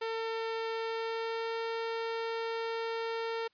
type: tone with pitch glide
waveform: sawtooth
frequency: 451.3 to 455.5 Hz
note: A4 to A#4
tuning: +44 to -40 cents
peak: -29 dBFS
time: 0.01-3.48 s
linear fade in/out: 10 ms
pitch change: +16 cents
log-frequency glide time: 0.73-1.6 s
effects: white hiss -72 dBFS RMS until 3.53 s + resampled to 11025 Hz